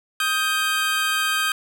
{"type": "tone pair together", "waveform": "25% pulse", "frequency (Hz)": [1253, 1578.7], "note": ["D#6", "G6"], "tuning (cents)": [12, 12], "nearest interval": "major third", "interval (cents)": 400, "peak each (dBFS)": [-20, -18], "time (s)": [0.2, 1.52], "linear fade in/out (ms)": 2, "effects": []}